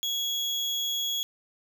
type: tone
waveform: 35% pulse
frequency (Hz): 3338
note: G#7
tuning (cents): +8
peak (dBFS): -25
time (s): 0.03-1.23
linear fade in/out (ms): 0
effects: none